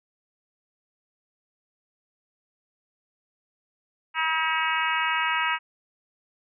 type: harmonic tone with a mistuned harmonic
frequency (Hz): 320.2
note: D#4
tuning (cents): +50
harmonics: 3 / 4 / 5 / 6 / 7 / 8 / 9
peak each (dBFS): -28 / -29 / -30 / -31 / -31 / -32 / -33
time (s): 4.14-5.59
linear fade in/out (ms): 50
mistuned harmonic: 9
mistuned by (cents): -17
effects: none